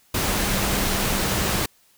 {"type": "tone in noise", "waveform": "sine", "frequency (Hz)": 196, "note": "G3", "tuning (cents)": 0, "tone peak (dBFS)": -31, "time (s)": [0.27, 1.59], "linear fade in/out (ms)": 5, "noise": "pink", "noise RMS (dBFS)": -23, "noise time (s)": [0.14, 1.66], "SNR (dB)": -11, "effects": ["white hiss -59 dBFS RMS until 1.97 s"]}